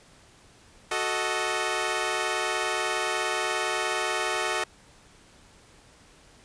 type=chord; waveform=10% pulse; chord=D# diminished; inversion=first; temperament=equal; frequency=370 / 440 / 622.3 Hz; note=F#4 / A4 / D#5; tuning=0 / 0 / 0 cents; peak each=-22 dBFS; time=0.91-4.64 s; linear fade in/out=5 ms; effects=pink hiss -55 dBFS RMS until 6.44 s + resampled to 22050 Hz